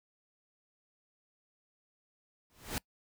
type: noise with exponential growth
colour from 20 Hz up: pink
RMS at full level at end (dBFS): -32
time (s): 2.5-2.78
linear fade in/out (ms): 0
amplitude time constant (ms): 59
effects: noise-tail reverb RT60 0.1 s tail -24 dB re dry